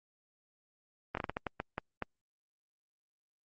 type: slowing click train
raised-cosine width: 0.5 ms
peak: -19 dBFS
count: 10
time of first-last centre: 1.15-2.023 s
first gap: 22 ms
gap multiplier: 1.35
effects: Opus 32 kbps